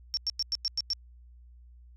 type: tone bursts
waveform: sine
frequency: 5470 Hz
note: F8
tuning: 37 cents flat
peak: -26 dBFS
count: 7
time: 0.14-0.933 s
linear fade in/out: 0 ms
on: 31 ms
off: 96 ms
effects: added 60 Hz sine -50 dBFS peak until 1.96 s